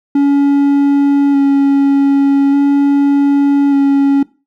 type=tone with vibrato; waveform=triangle; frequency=280 Hz; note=C#4; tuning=18 cents sharp; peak=-5 dBFS; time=0.15-4.23 s; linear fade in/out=5 ms; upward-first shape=square; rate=0.42 Hz; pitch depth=12 cents each way; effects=noise-tail reverb RT60 0.3 s tail -20 dB re dry